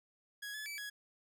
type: tone with pitch steps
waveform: sawtooth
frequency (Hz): 1664 / 1716 / 2307 / 1670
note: G#6 / A6 / D7 / G#6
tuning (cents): +3 / -44 / -31 / +9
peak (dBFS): -38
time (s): 0.42-0.9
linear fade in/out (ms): 10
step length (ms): 120
effects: none